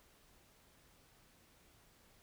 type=silence; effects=pink hiss -67 dBFS RMS until 2.22 s